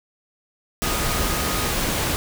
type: tone in noise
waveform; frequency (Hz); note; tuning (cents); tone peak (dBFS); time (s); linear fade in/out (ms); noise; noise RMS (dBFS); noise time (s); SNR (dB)
sine; 1244.5; D#6; 0; -32; 0.82-1.71; 0; pink; -23; 0.82-2.16; -12
effects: none